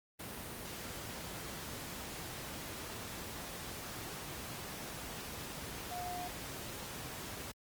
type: tone in noise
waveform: sine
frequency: 715 Hz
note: F5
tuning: 41 cents sharp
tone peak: -40 dBFS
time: 5.91-6.28 s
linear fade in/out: 10 ms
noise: pink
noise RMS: -44 dBFS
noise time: 0.19-7.52 s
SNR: +1 dB
effects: high-pass 60 Hz 12 dB/octave + Opus 32 kbps